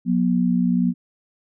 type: tone pair together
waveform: sine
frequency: 180.8 / 241.6 Hz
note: F#3 / B3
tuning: -40 / -38 cents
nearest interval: perfect fourth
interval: 502 cents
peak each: -19 dBFS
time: 0.05-0.94 s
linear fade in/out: 50 ms
effects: none